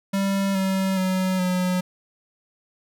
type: tone with pitch steps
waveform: square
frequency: 196 / 191.3 / 186.72 / 182.24 Hz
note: G3 / G3 / F#3 / F#3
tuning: 0 / -42 / +16 / -26 cents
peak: -21 dBFS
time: 0.13-1.81 s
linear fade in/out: 10 ms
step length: 420 ms
effects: none